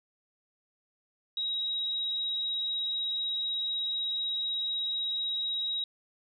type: tone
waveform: sine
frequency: 3821 Hz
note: A#7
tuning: 42 cents sharp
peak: -29 dBFS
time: 1.37-5.84 s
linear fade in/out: 2 ms
effects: none